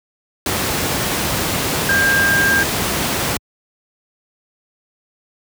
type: tone in noise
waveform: sine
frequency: 1600 Hz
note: G6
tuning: 35 cents sharp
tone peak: -13 dBFS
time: 1.89-2.63 s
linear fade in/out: 2 ms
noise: pink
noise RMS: -19 dBFS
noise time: 0.46-3.37 s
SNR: +3 dB
effects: high-pass 80 Hz 12 dB/octave